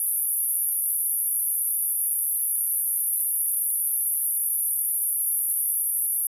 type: band-pass noise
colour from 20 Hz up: pink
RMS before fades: -25 dBFS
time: 0-6.27 s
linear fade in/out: 2 ms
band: 10000 to 13000 Hz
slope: 96 dB/octave
effects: resampled to 32000 Hz